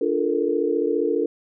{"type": "chord", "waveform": "sine", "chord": "Bb major seventh", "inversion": "first", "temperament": "equal with one note detuned", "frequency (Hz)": [293.7, 349.2, 431.7, 466.2], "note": ["D4", "F4", "A4", "Bb4"], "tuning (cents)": [0, 0, -33, 0], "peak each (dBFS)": [-26, -25, -24, -24], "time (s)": [0.01, 1.26], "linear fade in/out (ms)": 5, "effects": []}